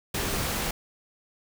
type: tone in noise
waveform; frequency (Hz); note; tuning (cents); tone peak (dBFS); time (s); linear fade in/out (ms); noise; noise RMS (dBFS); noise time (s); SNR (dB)
sine; 397.9; G4; +26; -39; 0.14-0.36; 5; pink; -29; 0.14-0.71; -13
effects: none